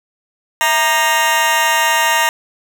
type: tone with amplitude modulation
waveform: 20% pulse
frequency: 932.3 Hz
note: A#5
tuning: in tune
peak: -3 dBFS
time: 0.61-2.29 s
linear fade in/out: 0 ms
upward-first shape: sine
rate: 276 Hz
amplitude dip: 90%
effects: none